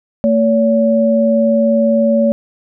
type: tone pair together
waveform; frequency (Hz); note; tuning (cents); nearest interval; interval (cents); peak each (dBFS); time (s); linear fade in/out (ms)
sine; 225.5 / 568.2; A3 / C#5; +43 / +43; octave + major third; 1600; -12; 0.24-2.32; 0
effects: none